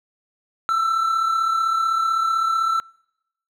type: tone pair together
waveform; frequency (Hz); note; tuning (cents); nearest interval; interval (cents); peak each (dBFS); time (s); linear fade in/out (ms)
triangle; 1300 / 1335.8; E6 / E6; -24 / +23; unison; 47; -26 / -16; 0.69-2.8; 0
effects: noise-tail reverb RT60 0.8 s tail -26 dB re dry